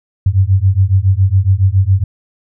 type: beating tone pair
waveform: sine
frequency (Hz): 92.5 / 99.7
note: F#2 / G2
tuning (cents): 0 / +30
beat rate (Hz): 7.2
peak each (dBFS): -11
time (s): 0.26-2.04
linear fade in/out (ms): 5
effects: none